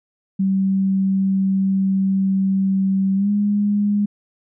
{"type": "tone with pitch glide", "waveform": "sine", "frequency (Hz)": [192.7, 205.3], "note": ["G3", "G#3"], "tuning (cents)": [-29, -20], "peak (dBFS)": -15, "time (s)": [0.39, 4.06], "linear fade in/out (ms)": 10, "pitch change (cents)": 109, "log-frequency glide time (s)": [3.15, 3.3], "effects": []}